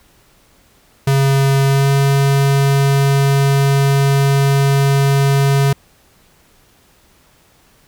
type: tone with pitch glide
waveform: square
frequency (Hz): 137 to 138.59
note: C#3 to C#3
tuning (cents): -20 to 0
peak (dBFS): -11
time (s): 1.07-5.73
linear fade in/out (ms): 5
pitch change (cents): +20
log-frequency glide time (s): 1.67-1.9
effects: pink hiss -52 dBFS RMS until 7.87 s